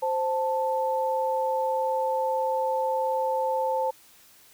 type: tone pair together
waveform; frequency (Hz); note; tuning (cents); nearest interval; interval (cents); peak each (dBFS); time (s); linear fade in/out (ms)
sine; 523.3 / 880.8; C5 / A5; 0 / +2; major sixth; 902; -26; 0.02-3.91; 10
effects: white hiss -55 dBFS RMS until 4.53 s